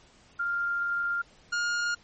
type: tone pair in turn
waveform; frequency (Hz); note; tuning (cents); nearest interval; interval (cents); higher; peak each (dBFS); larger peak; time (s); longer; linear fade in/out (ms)
sine / 45% pulse; 1396.9 / 1418.9; F6 / F6; 0 / +27; unison; 27; second; -26; neither; 0.39-1.22 / 1.52-1.95; first; 10
effects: pink hiss -58 dBFS RMS until 2.03 s + MP3 32 kbps